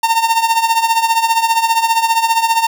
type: tone with tremolo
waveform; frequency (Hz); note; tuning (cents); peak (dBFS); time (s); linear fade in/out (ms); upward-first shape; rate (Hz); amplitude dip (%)
45% pulse; 911; A#5; -40; -8; 0.03-2.67; 5; triangle; 15; 80
effects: none

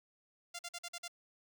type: tone bursts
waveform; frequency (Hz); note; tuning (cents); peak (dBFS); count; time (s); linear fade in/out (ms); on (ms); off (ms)
5% pulse; 694; F5; -11; -30; 6; 0.54-1.081; 10; 51; 47
effects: none

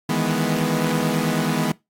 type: chord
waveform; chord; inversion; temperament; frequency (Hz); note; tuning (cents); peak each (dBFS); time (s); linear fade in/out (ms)
sawtooth; E major seventh; third; equal with one note detuned; 155.56 / 164.81 / 208.6 / 246.9; D#3 / E3 / G#3 / B3; 0 / 0 / +8 / 0; -22 / -21 / -21 / -20; 0.09-1.72; 5
effects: noise-tail reverb RT60 0.2 s tail -22 dB re dry + AAC 64 kbps

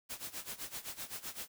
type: noise with tremolo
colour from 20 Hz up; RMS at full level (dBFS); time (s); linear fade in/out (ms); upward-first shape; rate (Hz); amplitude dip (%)
white; -41; 0.09-1.48; 20; sine; 7.8; 85
effects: none

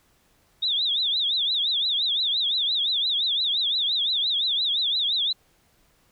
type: tone with vibrato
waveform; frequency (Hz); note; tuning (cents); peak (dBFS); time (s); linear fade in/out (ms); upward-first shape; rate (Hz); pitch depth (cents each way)
sine; 3623; A7; +50; -21; 0.62-5.33; 10; triangle; 5.8; 210
effects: pink hiss -63 dBFS RMS until 6.11 s

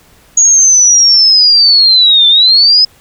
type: linear two-way sweep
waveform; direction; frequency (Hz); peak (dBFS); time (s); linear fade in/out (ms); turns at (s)
sine; down then up; 6710 to 3520 to 5120; -3; 0.37-2.85; 5; 2.28
effects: pink hiss -45 dBFS RMS until 3 s

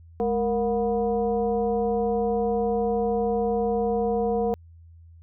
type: tone with frequency modulation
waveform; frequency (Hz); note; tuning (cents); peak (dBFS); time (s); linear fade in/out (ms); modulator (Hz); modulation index
sine; 466.2; A#4; 0; -21; 0.2-4.54; 0; 258; 0.97
effects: added 83 Hz sine -46 dBFS peak until 5.22 s

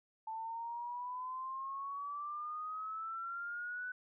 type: exponential sweep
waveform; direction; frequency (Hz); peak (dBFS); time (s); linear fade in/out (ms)
sine; up; 880 to 1500; -39; 0.27-3.92; 5
effects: none

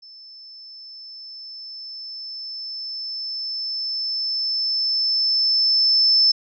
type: tone with level ramp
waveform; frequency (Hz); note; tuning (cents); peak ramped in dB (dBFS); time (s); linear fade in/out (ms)
sine; 5274; E8; 0; -41 to -12; 0.02-6.32; 10
effects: none

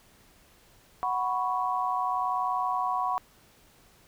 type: chord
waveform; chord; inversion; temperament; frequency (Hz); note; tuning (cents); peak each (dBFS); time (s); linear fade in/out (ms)
sine; F# suspended fourth; none; equal; 740 / 987.8 / 1108.7; F#5 / B5 / C#6; 0 / 0 / 0; -30; 1.03-3.18; 0
effects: pink hiss -59 dBFS RMS until 4.07 s

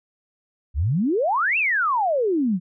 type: exponential two-way sweep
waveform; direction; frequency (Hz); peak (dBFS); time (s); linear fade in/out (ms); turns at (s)
sine; up then down; 61.4 to 2750 to 168.5; -18; 0.74-2.6; 50; 1.58
effects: none

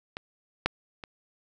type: clicks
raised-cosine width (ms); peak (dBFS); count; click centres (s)
0.3; -19 / -7 / -23; 3; 0.169 / 0.66 / 1.038
effects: none

